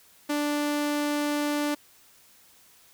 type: tone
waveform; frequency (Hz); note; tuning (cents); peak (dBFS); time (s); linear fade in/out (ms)
sawtooth; 293.7; D4; 0; -21; 0.29-1.75; 10
effects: white hiss -57 dBFS RMS until 2.93 s